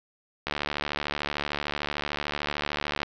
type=click train; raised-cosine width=0.3 ms; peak=-12 dBFS; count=189; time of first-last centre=0.47-3.031 s; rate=73.4 Hz; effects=resampled to 16000 Hz + 9-bit